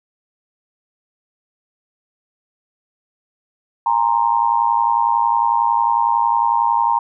sine tone with amplitude modulation, 932 Hz, A#5, 1 cent flat, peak -9 dBFS, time 3.86-6.99 s, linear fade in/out 5 ms, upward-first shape sine, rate 111 Hz, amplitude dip 95%, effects none

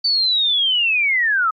sine linear sweep, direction down, 4581 to 1244.5 Hz, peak -14 dBFS, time 0.04-1.51 s, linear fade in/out 10 ms, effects MP3 48 kbps

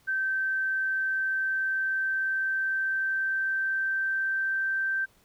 sine tone with pitch glide, 1551 to 1562.7 Hz, G6 to G6, -19 to -6 cents, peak -25 dBFS, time 0.07-5.06 s, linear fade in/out 20 ms, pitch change +13 cents, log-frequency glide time 0.99-4.86 s, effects pink hiss -63 dBFS RMS until 5.24 s

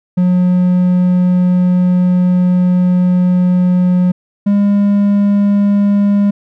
triangle tone pair in turn, 180.4 / 202.5 Hz, F#3 / G#3, -44 / -43 cents, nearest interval major second, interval 201 cents, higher second, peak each -6 dBFS, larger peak neither, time 0.17-4.12 / 4.46-6.31 s, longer first, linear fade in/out 10 ms, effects none

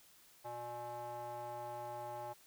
square tone with band-pass filter, 120 Hz, B2, 49 cents flat, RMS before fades -45 dBFS, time 0.44-2.34 s, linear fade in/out 20 ms, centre 760 Hz, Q 6.5, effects white hiss -64 dBFS RMS until 2.46 s

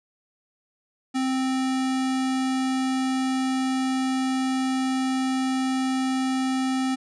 square tone, 261.6 Hz, C4, in tune, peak -23 dBFS, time 1.14-6.96 s, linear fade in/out 20 ms, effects resampled to 22050 Hz

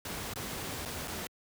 pink noise with dropouts, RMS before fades -38 dBFS, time 0.05-1.27 s, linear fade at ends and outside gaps 2 ms, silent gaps 0.337-0.358 / 0.852-0.857 / 1.075-1.079 s, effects high-pass 60 Hz 12 dB/octave

